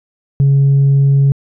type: tone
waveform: sine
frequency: 138.59 Hz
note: C#3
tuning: in tune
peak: -5 dBFS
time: 0.4-1.32 s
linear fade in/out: 0 ms
effects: tanh soft clip ceiling -5 dBFS